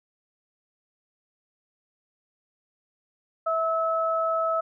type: tone pair together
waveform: sine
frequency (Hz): 652.6 / 1297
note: E5 / E6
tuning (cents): -18 / -28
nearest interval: octave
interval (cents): 1190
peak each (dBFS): -25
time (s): 3.46-4.61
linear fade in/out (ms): 10
effects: none